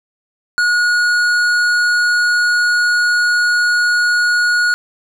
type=tone with hard clipping; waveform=sine; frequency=1448 Hz; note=F#6; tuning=38 cents flat; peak=-13 dBFS; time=0.58-4.74 s; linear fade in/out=0 ms; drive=10 dB; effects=none